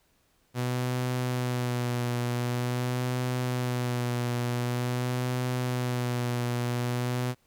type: tone with vibrato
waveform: sawtooth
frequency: 123.47 Hz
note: B2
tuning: in tune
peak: -23 dBFS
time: 0.54-7.35 s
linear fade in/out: 50 ms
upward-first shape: sine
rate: 0.46 Hz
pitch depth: 30 cents each way
effects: pink hiss -68 dBFS RMS until 7.46 s